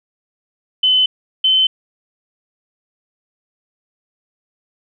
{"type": "tone pair in turn", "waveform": "sine", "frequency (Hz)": [3034, 3064], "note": ["F#7", "G7"], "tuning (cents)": [43, -40], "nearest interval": "unison", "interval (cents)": 17, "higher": "second", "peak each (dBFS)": -10, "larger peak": "neither", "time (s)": [[0.83, 1.06], [1.44, 1.67]], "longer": "neither", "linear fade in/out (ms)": 5, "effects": []}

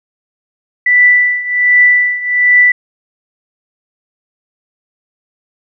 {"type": "tone with tremolo", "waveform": "sine", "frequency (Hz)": 1975.5, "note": "B6", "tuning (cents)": 0, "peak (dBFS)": -3, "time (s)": [0.86, 2.72], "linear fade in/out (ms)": 5, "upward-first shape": "triangle", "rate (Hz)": 1.3, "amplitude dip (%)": 85, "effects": []}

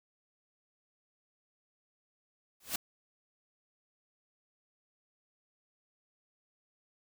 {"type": "noise with exponential growth", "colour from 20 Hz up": "white", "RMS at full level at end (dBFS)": -29, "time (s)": [2.6, 2.76], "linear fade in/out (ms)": 5, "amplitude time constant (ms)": 34, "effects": []}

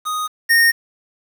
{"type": "tone pair in turn", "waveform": "square", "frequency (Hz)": [1244.5, 1845.4], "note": ["D#6", "A#6"], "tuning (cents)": [0, -18], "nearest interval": "perfect fifth", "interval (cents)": 682, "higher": "second", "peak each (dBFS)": [-21, -11], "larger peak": "second", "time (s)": [[0.05, 0.28], [0.49, 0.72]], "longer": "neither", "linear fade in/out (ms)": 20, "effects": ["7-bit"]}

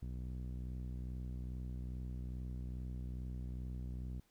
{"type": "tone with low-pass filter", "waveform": "sawtooth", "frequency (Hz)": 62.4, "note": "B1", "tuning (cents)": 19, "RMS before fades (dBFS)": -43, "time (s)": [0.02, 4.2], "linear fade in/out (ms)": 5, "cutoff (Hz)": 210, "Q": 0.95, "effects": ["pink hiss -74 dBFS RMS until 4.3 s"]}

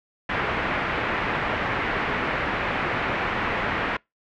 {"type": "low-pass noise", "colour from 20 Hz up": "white", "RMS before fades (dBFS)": -26, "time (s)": [0.29, 3.97], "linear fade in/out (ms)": 5, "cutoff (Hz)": 2200, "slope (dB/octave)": 24, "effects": ["noise-tail reverb RT60 0.2 s tail -26 dB re dry"]}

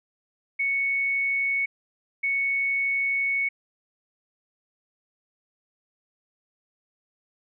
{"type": "tone bursts at uneven times", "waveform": "sine", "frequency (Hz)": 2217, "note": "C#7", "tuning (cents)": 0, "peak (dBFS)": -22, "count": 2, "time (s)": [[0.59, 1.66], [2.23, 3.49]], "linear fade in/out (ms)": 10, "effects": []}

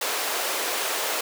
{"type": "high-pass noise", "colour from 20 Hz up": "pink", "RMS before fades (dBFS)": -27, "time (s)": [0.01, 1.21], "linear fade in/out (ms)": 5, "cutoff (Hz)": 420, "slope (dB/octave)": 24, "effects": []}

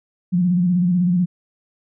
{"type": "tone with vibrato", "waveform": "sine", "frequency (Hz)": 178, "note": "F3", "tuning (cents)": 33, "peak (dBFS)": -14, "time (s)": [0.32, 1.26], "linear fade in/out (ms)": 20, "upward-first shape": "square", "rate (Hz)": 16, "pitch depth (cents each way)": 54, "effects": []}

